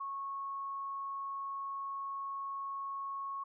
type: tone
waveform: sine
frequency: 1100 Hz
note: C#6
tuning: 14 cents flat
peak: -37 dBFS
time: 0-3.44 s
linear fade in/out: 10 ms
effects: none